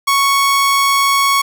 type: tone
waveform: sawtooth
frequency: 1109 Hz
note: C#6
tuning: in tune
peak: -7 dBFS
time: 0.07-1.42 s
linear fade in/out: 10 ms
effects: none